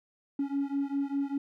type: beating tone pair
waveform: triangle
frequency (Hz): 277.2 / 282.2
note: C#4 / C#4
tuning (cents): 0 / +31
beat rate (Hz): 5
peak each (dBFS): -28 / -29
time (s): 0.39-1.38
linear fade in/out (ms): 5
effects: tanh soft clip ceiling -22 dBFS